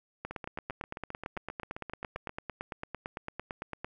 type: two click trains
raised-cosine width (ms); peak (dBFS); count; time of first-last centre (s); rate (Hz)
0.5; -21 / -24; 33 / 16; 0.25-3.846 / 0.31-2.294; 8.9 / 7.56
effects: none